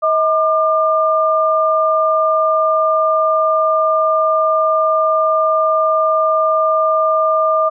sine tone pair together, 635.2 / 1200 Hz, D#5 / D6, +36 / +37 cents, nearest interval major seventh, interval 1101 cents, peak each -14 dBFS, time 0.02-7.7 s, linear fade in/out 20 ms, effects none

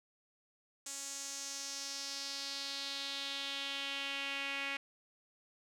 sawtooth tone with band-pass filter sweep, 277.2 Hz, C#4, in tune, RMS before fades -41 dBFS, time 0.86-4.77 s, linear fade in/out 5 ms, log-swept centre 7400 to 2400 Hz, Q 3, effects none

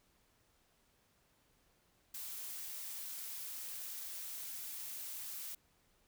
blue noise, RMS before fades -45 dBFS, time 2.14-5.55 s, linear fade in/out 5 ms, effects pink hiss -73 dBFS RMS until 6.07 s

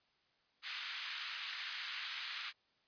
white band-pass noise, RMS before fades -44 dBFS, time 0.62-2.53 s, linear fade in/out 50 ms, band 1300 to 4200 Hz, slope 24 dB/octave, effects white hiss -75 dBFS RMS until 2.87 s + resampled to 11025 Hz

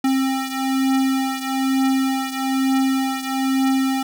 square beating tone pair, 265.6 / 266.7 Hz, C4 / C4, +26 / +33 cents, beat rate 1.1 Hz, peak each -20 / -24 dBFS, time 0.04-4.03 s, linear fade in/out 5 ms, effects none

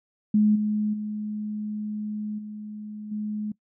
sine tone with level steps, 211.4 Hz, G#3, 31 cents sharp, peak -16 / -22 / -28 / -34 / -27 dBFS, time 0.34-3.52 s, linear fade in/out 5 ms, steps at 0.55 / 0.93 / 2.38 / 3.11 s, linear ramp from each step 10 ms, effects noise-tail reverb RT60 0.1 s tail -21 dB re dry

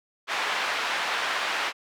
pink band-pass noise, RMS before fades -28 dBFS, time 0.27-1.73 s, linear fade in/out 50 ms, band 960 to 3100 Hz, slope 12 dB/octave, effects none

